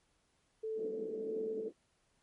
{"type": "tone with tremolo", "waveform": "sine", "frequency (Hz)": 440, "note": "A4", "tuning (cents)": 0, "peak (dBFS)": -35, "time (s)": [0.63, 1.69], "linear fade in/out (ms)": 10, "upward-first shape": "sine", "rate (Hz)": 1.6, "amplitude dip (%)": 30}
{"type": "band-pass noise", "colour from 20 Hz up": "white", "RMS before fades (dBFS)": -46, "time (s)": [0.75, 1.73], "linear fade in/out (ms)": 50, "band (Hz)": [190, 500], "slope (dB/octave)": 48}
{"effects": ["pink hiss -75 dBFS RMS until 2.22 s", "MP3 48 kbps"]}